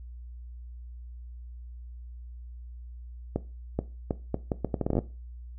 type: accelerating click train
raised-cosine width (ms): 2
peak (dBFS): -13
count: 15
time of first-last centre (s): 3.36-4.989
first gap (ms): 430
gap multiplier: 0.74
effects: noise-tail reverb RT60 0.3 s tail -17 dB re dry + added 60 Hz sine -40 dBFS peak until 5.58 s